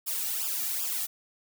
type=noise with flanger; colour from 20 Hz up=blue; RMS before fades=-31 dBFS; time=0.06-1.07 s; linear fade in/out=20 ms; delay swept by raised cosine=0.48 to 1.98 ms; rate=2.6 Hz; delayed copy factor=-0.95; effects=none